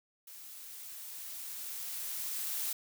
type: noise with level ramp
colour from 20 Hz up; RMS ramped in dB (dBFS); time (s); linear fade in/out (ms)
blue; -50 to -35; 0.27-2.73; 5
effects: none